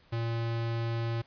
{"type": "tone", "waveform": "square", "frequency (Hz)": 115.6, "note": "A#2", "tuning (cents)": -14, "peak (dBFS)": -30, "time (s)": [0.12, 1.22], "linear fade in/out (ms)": 10, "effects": ["pink hiss -62 dBFS RMS until 1.26 s", "resampled to 11025 Hz"]}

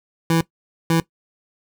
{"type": "tone bursts at uneven times", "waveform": "25% pulse", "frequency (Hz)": 164.81, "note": "E3", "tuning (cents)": 0, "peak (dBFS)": -11, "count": 2, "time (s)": [[0.3, 0.41], [0.9, 1]], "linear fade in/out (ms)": 2, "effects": ["noise-tail reverb RT60 0.1 s tail -18 dB re dry"]}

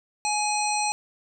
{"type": "harmonic tone with a mistuned harmonic", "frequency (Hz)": 838, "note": "G#5", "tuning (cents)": 15, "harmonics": [1, 3, 5, 7, 9, 10], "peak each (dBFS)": [-25, -30, -32, -33, -35, -35], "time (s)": [0.25, 0.92], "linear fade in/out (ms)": 0, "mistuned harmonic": 9, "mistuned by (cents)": 17, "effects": []}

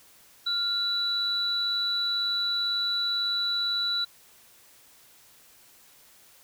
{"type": "tone pair together", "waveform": "sine", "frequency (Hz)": [1396.9, 3949], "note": ["F6", "B7"], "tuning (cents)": [0, -1], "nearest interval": "octave + tritone", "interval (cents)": 1799, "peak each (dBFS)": [-34, -25], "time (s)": [0.46, 4.05], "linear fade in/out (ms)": 10, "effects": ["white hiss -56 dBFS RMS until 6.43 s"]}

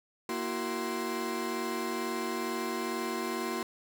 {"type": "tone cluster", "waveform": "35% pulse", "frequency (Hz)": [234.2, 333.9, 376.1, 1045], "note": ["A#3", "E4", "F#4", "C6"], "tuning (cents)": [8, 22, 28, -2], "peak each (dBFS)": [-36, -36, -35, -36], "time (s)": [0.29, 3.63], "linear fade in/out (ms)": 2, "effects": []}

